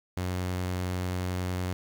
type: tone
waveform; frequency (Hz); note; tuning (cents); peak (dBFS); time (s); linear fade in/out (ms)
sawtooth; 91; F#2; -28; -25; 0.17-1.73; 0
effects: 9-bit